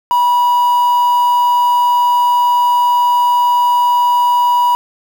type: tone with quantisation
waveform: triangle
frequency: 971 Hz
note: B5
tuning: 30 cents flat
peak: -7 dBFS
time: 0.11-4.75 s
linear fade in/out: 0 ms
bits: 5
effects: none